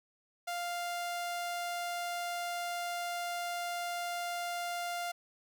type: tone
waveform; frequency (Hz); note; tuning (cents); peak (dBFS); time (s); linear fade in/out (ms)
sawtooth; 698.5; F5; 0; -31; 0.47-5.12; 10
effects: none